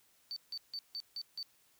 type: tone bursts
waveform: sine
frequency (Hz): 4555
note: C#8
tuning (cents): +46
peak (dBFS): -37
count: 6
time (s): 0.31-1.428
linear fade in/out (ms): 0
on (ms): 53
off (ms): 160
effects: tanh soft clip ceiling -34 dBFS + white hiss -69 dBFS RMS until 1.79 s